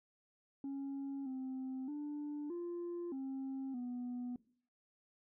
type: tone with pitch steps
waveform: sine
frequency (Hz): 275.6 / 261.3 / 294.3 / 346.8 / 267.6 / 246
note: C#4 / C4 / D4 / F4 / C4 / B3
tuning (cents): -10 / -2 / +4 / -12 / +39 / -7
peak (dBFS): -37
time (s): 0.64-4.36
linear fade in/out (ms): 2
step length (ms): 620
effects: noise-tail reverb RT60 0.5 s tail -20 dB re dry + tanh soft clip ceiling -38 dBFS